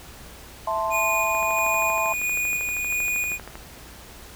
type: chord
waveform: sine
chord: A minor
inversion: second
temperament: equal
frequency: 659.3 / 880 / 1046.5 Hz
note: E5 / A5 / C6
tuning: 0 / 0 / 0 cents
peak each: -27 / -27 / -26 dBFS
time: 0.67-2.13 s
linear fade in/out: 5 ms
type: tone with tremolo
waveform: square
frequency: 2458 Hz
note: D#7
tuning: 22 cents flat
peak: -23 dBFS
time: 0.9-3.39 s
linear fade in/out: 50 ms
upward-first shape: square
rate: 1.5 Hz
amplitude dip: 25%
type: click train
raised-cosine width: 0.5 ms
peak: -22 dBFS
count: 29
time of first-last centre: 1.35-3.555 s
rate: 12.7 Hz
effects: added 60 Hz sine -48 dBFS peak until 4.35 s + pink hiss -44 dBFS RMS until 4.35 s